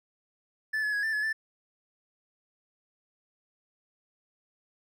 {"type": "tone with pitch steps", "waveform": "triangle", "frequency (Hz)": [1746, 1706, 1664, 1775, 1706, 1765], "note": ["A6", "G#6", "G#6", "A6", "G#6", "A6"], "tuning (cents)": [-14, 46, 3, 15, 46, 5], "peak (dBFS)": -25, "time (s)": [0.73, 1.33], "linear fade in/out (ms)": 10, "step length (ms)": 100, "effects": []}